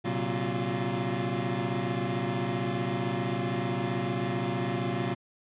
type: tone cluster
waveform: 25% pulse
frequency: 118.7 / 134.2 / 187.6 / 348.4 Hz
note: A#2 / C3 / F#3 / F4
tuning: +32 / +44 / +24 / -4 cents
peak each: -30 dBFS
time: 0.04-5.15 s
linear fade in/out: 20 ms
effects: resampled to 8000 Hz